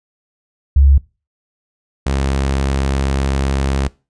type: tone pair in turn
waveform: sine / sawtooth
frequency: 69.3 / 67.87 Hz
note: C#2 / C#2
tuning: 0 / -36 cents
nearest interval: unison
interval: 36 cents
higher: first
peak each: -6 / -11 dBFS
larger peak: first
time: 0.76-0.98 / 2.06-3.88 s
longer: second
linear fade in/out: 5 ms
effects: noise-tail reverb RT60 0.3 s tail -22 dB re dry + resampled to 22050 Hz